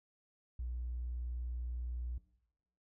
triangle tone, 60.6 Hz, B1, 32 cents flat, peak -33 dBFS, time 0.59-2.18 s, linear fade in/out 5 ms, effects noise-tail reverb RT60 0.8 s tail -21 dB re dry + tanh soft clip ceiling -35 dBFS

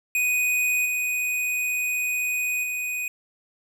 square tone with level steps, 2489 Hz, D#7, in tune, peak -21 / -24 / -27 dBFS, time 0.15-3.08 s, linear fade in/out 2 ms, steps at 0.85 / 2.63 s, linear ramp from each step 10 ms, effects none

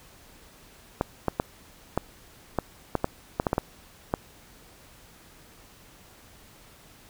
clicks, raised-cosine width 1 ms, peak -9 dBFS, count 12, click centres 1.011 / 1.283 / 1.399 / 1.976 / 2.587 / 2.953 / 3.044 / 3.399 / 3.468 / 3.531 / 3.581 / 4.139 s, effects pink hiss -53 dBFS RMS until 7.09 s

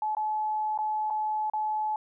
sine tone with dropouts, 858 Hz, A5, 44 cents flat, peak -26 dBFS, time 0.02-1.96 s, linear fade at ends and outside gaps 2 ms, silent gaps 0.15-0.168 / 0.777-0.787 / 1.101-1.106 / 1.499-1.535 s, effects none

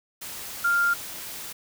sine tone in noise, 1396.9 Hz, F6, in tune, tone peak -19 dBFS, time 0.64-0.94 s, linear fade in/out 10 ms, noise white, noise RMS -37 dBFS, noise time 0.21-1.53 s, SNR +15 dB, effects none

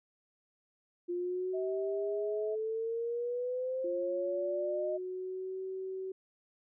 sine exponential sweep, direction up, 349.2 to 621 Hz, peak -32 dBFS, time 1.08-4.98 s, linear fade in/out 20 ms
sine tone, 643 Hz, E5, 43 cents flat, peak -37 dBFS, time 1.53-2.56 s, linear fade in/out 20 ms
sine tone with pitch glide, 349.2 to 378.6 Hz, F4 to F#4, 0 to +40 cents, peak -36 dBFS, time 3.84-6.12 s, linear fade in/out 5 ms, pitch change +140 cents, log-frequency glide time 4.02-5.62 s
effects none

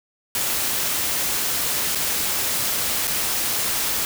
white noise with dropouts, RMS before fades -23 dBFS, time 0.35-4.05 s, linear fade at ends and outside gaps 1 ms, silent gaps 1.95-1.955 / 3.072-3.077 s, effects none

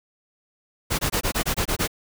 pink noise bursts, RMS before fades -23 dBFS, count 9, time 0.9-1.877 s, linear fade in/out 20 ms, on 89 ms, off 22 ms, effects none

